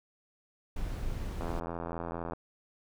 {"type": "noise", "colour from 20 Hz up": "brown", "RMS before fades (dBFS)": -35, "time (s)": [0.76, 1.6], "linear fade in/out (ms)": 5}
{"type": "click train", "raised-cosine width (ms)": 1, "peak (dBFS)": -23, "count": 79, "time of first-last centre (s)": [1.41, 2.334], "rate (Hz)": 84.4}
{"effects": []}